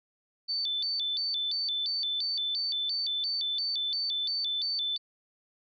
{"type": "tone with vibrato", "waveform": "sine", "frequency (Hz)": 4000, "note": "B7", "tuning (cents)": 21, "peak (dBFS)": -28, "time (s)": [0.48, 4.98], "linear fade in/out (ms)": 20, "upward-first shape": "square", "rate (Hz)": 2.9, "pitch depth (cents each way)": 220, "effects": []}